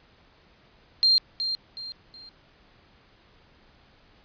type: tone with echo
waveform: sine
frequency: 4186 Hz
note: C8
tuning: in tune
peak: -16 dBFS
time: 1.03-1.18 s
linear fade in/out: 0 ms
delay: 370 ms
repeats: 3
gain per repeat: -9 dB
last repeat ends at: 2.29 s
effects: pink hiss -58 dBFS RMS until 4.24 s + resampled to 11025 Hz